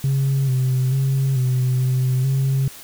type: tone with pitch steps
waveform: sine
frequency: 136.1 / 129.2 / 134.9 / 127.6 / 128.6 / 134.8 Hz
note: C#3 / C3 / C#3 / C3 / C3 / C#3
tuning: -31 / -21 / -47 / -43 / -30 / -48 cents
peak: -14 dBFS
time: 0.04-2.68 s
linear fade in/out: 2 ms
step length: 440 ms
effects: tanh soft clip ceiling -14 dBFS + white hiss -40 dBFS RMS until 2.83 s